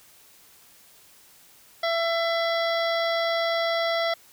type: harmonic tone with a mistuned harmonic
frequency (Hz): 669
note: E5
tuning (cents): +25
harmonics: 1 / 2 / 3 / 5 / 6 / 7 / 8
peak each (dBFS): -24 / -31 / -30 / -33 / -38 / -39 / -39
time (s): 1.83-4.14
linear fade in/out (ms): 5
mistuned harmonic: 8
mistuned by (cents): +26
effects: white hiss -54 dBFS RMS until 4.32 s